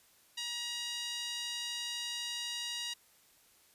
5% pulse tone with band-pass filter, 952 Hz, A#5, 36 cents sharp, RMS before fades -39 dBFS, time 0.37-2.94 s, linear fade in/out 10 ms, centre 3400 Hz, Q 1.6, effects white hiss -65 dBFS RMS until 3.74 s + resampled to 32000 Hz

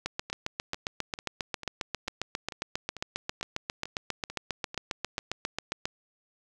two click trains, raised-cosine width 0.2 ms, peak -13 / -22 dBFS, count 44 / 12, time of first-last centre 0.06-5.855 / 0.3-5.189 s, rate 7.42 / 2.25 Hz, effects none

